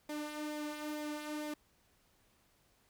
sawtooth tone with flanger, 300.2 Hz, D4, 38 cents sharp, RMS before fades -41 dBFS, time 0.09-1.54 s, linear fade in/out 5 ms, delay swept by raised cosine 0.7 to 3.2 ms, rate 2.2 Hz, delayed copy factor -0.5, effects pink hiss -71 dBFS RMS until 2.89 s

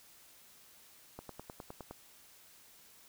click train, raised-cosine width 1 ms, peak -30 dBFS, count 8, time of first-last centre 1.19-1.91 s, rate 9.72 Hz, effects white hiss -60 dBFS RMS until 3.08 s

